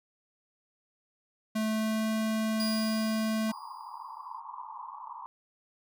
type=tone with pitch glide; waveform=square; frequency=217.9 to 219.4 Hz; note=A3 to A3; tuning=-17 to -5 cents; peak=-28 dBFS; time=1.55-3.52 s; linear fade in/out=10 ms; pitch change=+12 cents; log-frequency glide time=1.68-2.08 s
type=tone with exponential decay; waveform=40% pulse; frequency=4868 Hz; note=D#8; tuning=39 cents flat; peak=-31 dBFS; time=2.6-4.4 s; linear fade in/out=1 ms; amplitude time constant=390 ms
type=band-pass noise; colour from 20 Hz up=white; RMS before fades=-43 dBFS; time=3.49-5.26 s; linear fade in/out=0 ms; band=870 to 1100 Hz; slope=96 dB/octave
effects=none